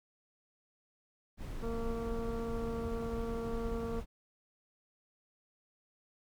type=noise; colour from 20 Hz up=brown; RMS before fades=-40 dBFS; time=1.37-4.06 s; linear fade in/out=50 ms
type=harmonic tone; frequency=230 Hz; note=A#3; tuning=23 cents flat; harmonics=1 / 2 / 3 / 4 / 5 / 6; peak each=-40 / -38 / -50 / -54 / -50 / -55 dBFS; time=1.62-4.01 s; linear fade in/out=20 ms
effects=none